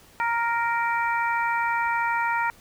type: harmonic tone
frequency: 466.2 Hz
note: A#4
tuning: in tune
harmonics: 2 / 3 / 4 / 5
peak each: -24 / -28 / -30 / -32 dBFS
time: 0.2-2.5 s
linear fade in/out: 0 ms
effects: pink hiss -53 dBFS RMS until 2.6 s